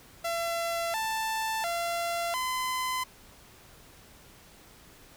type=tone with pitch steps; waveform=sawtooth; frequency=676 / 884 / 684 / 1021 Hz; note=E5 / A5 / F5 / C6; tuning=+43 / +8 / -36 / -43 cents; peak=-25 dBFS; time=0.24-3.04 s; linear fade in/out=10 ms; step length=700 ms; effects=pink hiss -54 dBFS RMS until 5.16 s